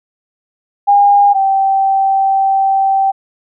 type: tone pair in turn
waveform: sine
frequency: 810 / 777.7 Hz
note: G#5 / G5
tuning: -43 / -14 cents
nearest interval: minor second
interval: 71 cents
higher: first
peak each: -5 / -9 dBFS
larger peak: first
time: 0.87-1.34 / 1.34-3.12 s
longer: second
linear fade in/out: 20 ms
effects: none